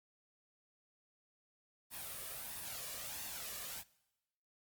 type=noise with flanger; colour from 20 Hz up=white; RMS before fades=-45 dBFS; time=1.9-3.84 s; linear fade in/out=50 ms; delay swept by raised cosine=1.1 to 1.76 ms; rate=1.5 Hz; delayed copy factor=+0.55; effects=noise-tail reverb RT60 1.0 s tail -22 dB re dry + Opus 32 kbps